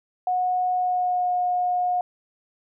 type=tone with pitch glide; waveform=sine; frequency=730 to 720.4 Hz; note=F#5 to F#5; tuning=-24 to -46 cents; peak=-20 dBFS; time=0.27-2.01 s; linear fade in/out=2 ms; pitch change=-22 cents; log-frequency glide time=0.73-1.33 s; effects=none